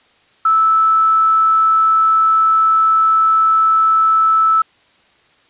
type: tone with quantisation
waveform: sine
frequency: 1312 Hz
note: E6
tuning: 9 cents flat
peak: -9 dBFS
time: 0.45-4.62 s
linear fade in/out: 5 ms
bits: 6
effects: white hiss -53 dBFS RMS until 5.49 s + resampled to 8000 Hz